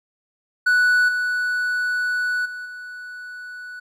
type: tone with level steps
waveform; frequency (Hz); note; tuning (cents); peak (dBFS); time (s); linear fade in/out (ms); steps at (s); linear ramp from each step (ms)
triangle; 1480; F#6; 0; -12 / -18 / -28 / -31; 0.66-3.8; 10; 1.08 / 2.45 / 2.65; 10
effects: none